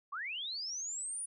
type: linear sweep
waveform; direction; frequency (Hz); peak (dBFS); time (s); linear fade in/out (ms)
sine; up; 1046.5 to 9800; -37; 0.12-1.26; 10
effects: none

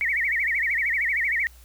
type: tone with vibrato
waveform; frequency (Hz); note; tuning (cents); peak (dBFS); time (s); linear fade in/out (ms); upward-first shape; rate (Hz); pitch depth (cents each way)
sine; 2043; C7; -42; -21; 0.01-1.47; 0; sine; 13; 210
effects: added 60 Hz sine -47 dBFS peak until 1.64 s + white hiss -55 dBFS RMS until 1.64 s

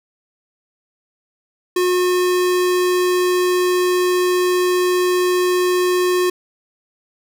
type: tone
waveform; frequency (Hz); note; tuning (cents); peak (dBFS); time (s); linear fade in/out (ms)
square; 361.5; F#4; -40; -15; 1.76-6.3; 5
effects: none

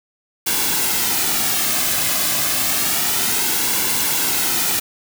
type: noise with flanger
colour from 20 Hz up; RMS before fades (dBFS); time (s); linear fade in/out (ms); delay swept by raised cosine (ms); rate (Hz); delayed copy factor
white; -19; 0.46-4.8; 10; 1.6 to 2.18; 0.29; -0.5
effects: none

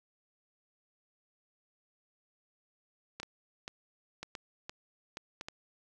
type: clicks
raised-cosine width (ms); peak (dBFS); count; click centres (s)
0.2; -23; 9; 3.2 / 3.231 / 3.679 / 4.23 / 4.352 / 4.695 / 5.171 / 5.411 / 5.485
effects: none

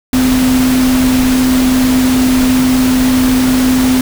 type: tone in noise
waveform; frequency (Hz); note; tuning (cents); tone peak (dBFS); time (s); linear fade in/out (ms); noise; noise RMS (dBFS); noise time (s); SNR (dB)
sine; 256.2; C4; -36; -8; 0.13-4.01; 2; pink; -18; 0.13-4.01; +7
effects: none

